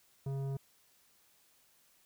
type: tone with tanh clipping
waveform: triangle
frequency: 136.7 Hz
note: C#3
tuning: 24 cents flat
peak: -36 dBFS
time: 0.26-0.57 s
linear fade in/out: 5 ms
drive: 16 dB
effects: white hiss -68 dBFS RMS until 2.05 s